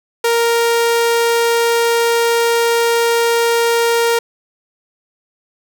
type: tone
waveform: sawtooth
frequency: 466.2 Hz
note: A#4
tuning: in tune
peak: -8 dBFS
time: 0.24-4.19 s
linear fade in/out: 5 ms
effects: none